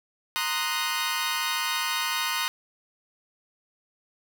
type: chord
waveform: 15% pulse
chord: C half-diminished seventh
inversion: third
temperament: equal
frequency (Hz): 932.3 / 1046.5 / 1244.5 / 1480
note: Bb5 / C6 / Eb6 / Gb6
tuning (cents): 0 / 0 / 0 / 0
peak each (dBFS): -25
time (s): 0.36-2.48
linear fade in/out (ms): 0
effects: none